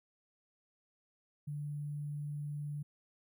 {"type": "tone with sample-and-hold", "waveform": "sine", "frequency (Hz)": 146.83, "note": "D3", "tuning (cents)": 0, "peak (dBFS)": -37, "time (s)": [1.47, 2.83], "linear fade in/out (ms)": 10, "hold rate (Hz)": 11025, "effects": []}